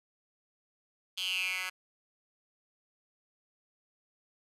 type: tone with high-pass filter sweep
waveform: 10% pulse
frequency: 185 Hz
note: F#3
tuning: in tune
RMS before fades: -34 dBFS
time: 1.17-1.7 s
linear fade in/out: 10 ms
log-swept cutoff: 3400 to 1800 Hz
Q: 7.4
effects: resampled to 32000 Hz